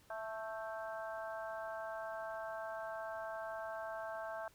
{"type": "harmonic tone with a mistuned harmonic", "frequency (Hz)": 220, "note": "A3", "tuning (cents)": 0, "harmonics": [3, 4, 5, 6, 7], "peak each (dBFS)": [-43, -48, -51, -52, -49], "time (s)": [0.1, 4.48], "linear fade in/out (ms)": 2, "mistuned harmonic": 7, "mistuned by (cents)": 29, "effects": ["pink hiss -67 dBFS RMS until 4.54 s"]}